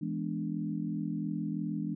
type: chord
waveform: sine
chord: E dominant seventh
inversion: none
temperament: equal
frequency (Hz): 164.81 / 207.7 / 246.9 / 293.7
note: E3 / G#3 / B3 / D4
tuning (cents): 0 / 0 / 0 / 0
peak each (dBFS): -36 / -36 / -40 / -37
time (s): 0.01-1.95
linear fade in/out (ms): 10
effects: none